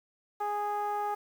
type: tone with low-pass filter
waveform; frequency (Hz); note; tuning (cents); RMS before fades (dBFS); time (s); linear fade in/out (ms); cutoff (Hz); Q
10% pulse; 413.8; G#4; -6; -32; 0.4-1.15; 10; 950; 3.8
effects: 9-bit